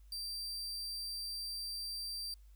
40% pulse tone, 4698 Hz, D8, in tune, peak -38 dBFS, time 0.12-2.34 s, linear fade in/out 2 ms, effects added 50 Hz sine -55 dBFS peak until 2.55 s + white hiss -75 dBFS RMS until 2.55 s

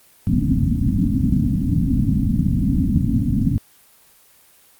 white low-pass noise, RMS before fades -18 dBFS, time 0.27-3.58 s, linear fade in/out 0 ms, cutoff 280 Hz, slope 96 dB/octave, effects white hiss -52 dBFS RMS until 4.79 s + Opus 24 kbps

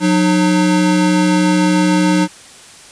square tone pair together, 181.6 / 304.9 Hz, F#3 / D#4, -32 / -35 cents, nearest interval major sixth, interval 897 cents, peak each -14 dBFS, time 0-2.28 s, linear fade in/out 50 ms, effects white hiss -39 dBFS RMS until 2.91 s + resampled to 22050 Hz

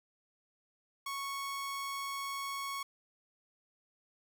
sawtooth tone, 1106 Hz, C#6, 4 cents flat, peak -33 dBFS, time 1.06-2.83 s, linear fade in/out 5 ms, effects none

